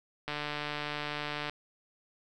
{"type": "click train", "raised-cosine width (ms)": 0.3, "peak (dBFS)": -19, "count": 181, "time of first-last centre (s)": [0.28, 1.496], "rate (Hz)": 148, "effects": []}